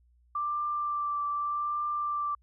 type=tone with vibrato; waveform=sine; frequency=1177 Hz; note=D6; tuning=3 cents sharp; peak=-28 dBFS; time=0.35-2.35 s; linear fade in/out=5 ms; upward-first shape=triangle; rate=0.83 Hz; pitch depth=17 cents each way; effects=added 60 Hz sine -61 dBFS peak until 2.42 s